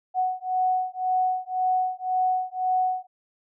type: beating tone pair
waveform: sine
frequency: 740 / 741.9 Hz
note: F#5 / F#5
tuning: 0 / +4 cents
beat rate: 1.9 Hz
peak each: -25 dBFS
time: 0.14-3.07 s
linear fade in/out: 50 ms
effects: none